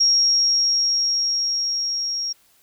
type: tone with level ramp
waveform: sine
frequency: 5588 Hz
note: F8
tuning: in tune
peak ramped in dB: -13 to -23 dBFS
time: 0-2.33 s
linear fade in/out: 10 ms
effects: white hiss -58 dBFS RMS until 2.62 s